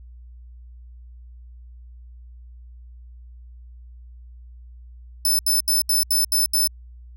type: tone bursts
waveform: 10% pulse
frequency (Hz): 5274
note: E8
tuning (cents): 0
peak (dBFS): -11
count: 7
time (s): 5.25-6.674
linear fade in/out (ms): 2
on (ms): 140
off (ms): 74
effects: added 60 Hz sine -40 dBFS peak until 7.16 s